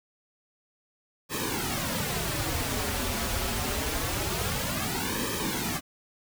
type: noise with flanger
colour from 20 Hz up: pink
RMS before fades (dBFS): -30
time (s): 1.29-5.81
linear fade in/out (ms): 50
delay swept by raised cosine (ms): 1.4 to 6.6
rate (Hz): 0.25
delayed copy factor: -0.85
effects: none